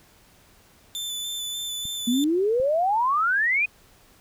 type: tone with vibrato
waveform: sawtooth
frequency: 3520 Hz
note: A7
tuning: in tune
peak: -26 dBFS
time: 0.95-2.24 s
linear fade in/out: 0 ms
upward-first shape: square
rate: 3.4 Hz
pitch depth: 14 cents each way
type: clicks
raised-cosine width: 5 ms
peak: -29 dBFS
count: 2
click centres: 1.854 / 2.6 s
type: exponential sweep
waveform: sine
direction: up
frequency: 229.2 to 2525 Hz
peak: -19 dBFS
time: 2.07-3.66 s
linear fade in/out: 10 ms
effects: pink hiss -56 dBFS RMS until 4.2 s